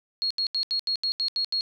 sine tone bursts, 4300 Hz, C8, 47 cents sharp, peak -23 dBFS, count 9, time 0.22-1.609 s, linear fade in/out 0 ms, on 85 ms, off 78 ms, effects none

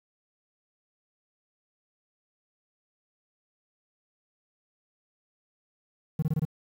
triangle tone bursts, 155.56 Hz, D#3, in tune, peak -21 dBFS, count 5, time 6.19-6.452 s, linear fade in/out 5 ms, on 34 ms, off 23 ms, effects 9-bit

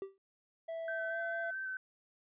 triangle tone with exponential decay, 389.1 Hz, G4, 13 cents flat, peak -33 dBFS, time 0.02-0.18 s, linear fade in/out 1 ms, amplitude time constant 33 ms
triangle tone with pitch glide, 658 to 673.4 Hz, E5 to E5, -3 to +37 cents, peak -36 dBFS, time 0.68-1.51 s, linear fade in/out 10 ms, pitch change +40 cents, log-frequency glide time 1.09-1.19 s
sine tone with vibrato, 1540 Hz, G6, 31 cents flat, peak -37 dBFS, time 0.88-1.77 s, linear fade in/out 2 ms, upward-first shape square, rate 4.5 Hz, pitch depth 14 cents each way
effects resampled to 8000 Hz

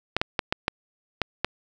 clicks, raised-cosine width 0.3 ms, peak -6 dBFS, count 7, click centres 0.166 / 0.215 / 0.392 / 0.525 / 0.681 / 1.217 / 1.446 s, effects none

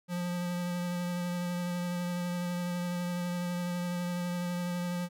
square tone with vibrato, 176.4 Hz, F3, 18 cents sharp, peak -32 dBFS, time 0.08-5.09 s, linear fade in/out 50 ms, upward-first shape triangle, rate 12 Hz, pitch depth 17 cents each way, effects none

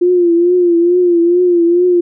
sine tone with vibrato, 349.2 Hz, F4, in tune, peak -7 dBFS, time 0.01-2.01 s, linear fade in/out 10 ms, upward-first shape triangle, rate 2.3 Hz, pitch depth 71 cents each way, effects none

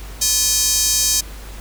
square tone with high-pass filter, 350 Hz, F4, 4 cents sharp, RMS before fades -17 dBFS, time 0.21-1.21 s, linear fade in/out 10 ms, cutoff 5900 Hz, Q 2.2, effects added 50 Hz sine -32 dBFS peak until 1.6 s + pink hiss -39 dBFS RMS until 1.6 s

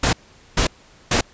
pink noise bursts, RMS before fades -17 dBFS, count 3, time 0.03-1.21 s, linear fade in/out 5 ms, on 100 ms, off 440 ms, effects pink hiss -50 dBFS RMS until 1.33 s + resampled to 16000 Hz

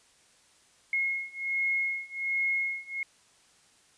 sine beating tone pair, 2161 / 2162.3 Hz, C#7 / C#7, -45 / -44 cents, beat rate 1.3 Hz, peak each -31 / -30 dBFS, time 0.93-3.03 s, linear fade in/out 2 ms, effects white hiss -62 dBFS RMS until 3.97 s + resampled to 22050 Hz

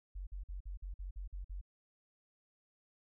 sine tone bursts, 46.25 Hz, F#1, in tune, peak -40 dBFS, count 9, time 0.15-1.614 s, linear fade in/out 10 ms, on 120 ms, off 48 ms, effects none

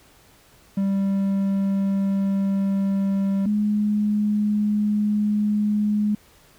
triangle / sine tone pair in turn, 196 / 209.2 Hz, G3 / G#3, 0 / +13 cents, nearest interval minor second, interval 113 cents, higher second, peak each -17 / -18 dBFS, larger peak first, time 0.77-3.46 / 3.46-6.15 s, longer neither, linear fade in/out 5 ms, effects pink hiss -54 dBFS RMS until 6.58 s

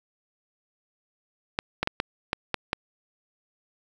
clicks, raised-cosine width 0.3 ms, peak -8 dBFS, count 7, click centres 1.589 / 1.83 / 1.874 / 2.001 / 2.331 / 2.543 / 2.731 s, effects 7-bit

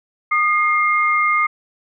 sine tone pair together, 1224.6 / 2122 Hz, D#6 / C7, -28 / +24 cents, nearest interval minor seventh, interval 952 cents, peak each -16 / -17 dBFS, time 0.31-1.47 s, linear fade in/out 10 ms, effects none

